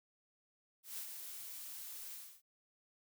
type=noise with ADSR envelope; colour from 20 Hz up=blue; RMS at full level=-43 dBFS; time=0.83-2.42 s; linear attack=150 ms; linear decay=78 ms; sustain=-5 dB; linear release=290 ms; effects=none